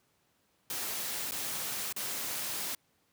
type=noise with dropouts; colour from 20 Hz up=white; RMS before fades=-36 dBFS; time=0.7-2.75 s; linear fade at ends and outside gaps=2 ms; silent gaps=1.311-1.319 / 1.926-1.963 s; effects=pink hiss -72 dBFS RMS until 3.12 s + high-pass 100 Hz 12 dB/octave